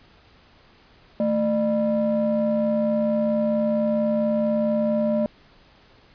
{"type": "ring-modulated tone", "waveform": "triangle", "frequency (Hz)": 189.9, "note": "F#3", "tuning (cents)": 45, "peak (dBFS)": -14, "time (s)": [1.2, 5.26], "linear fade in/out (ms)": 0, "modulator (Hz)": 412, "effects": ["pink hiss -54 dBFS RMS until 6.14 s", "resampled to 11025 Hz"]}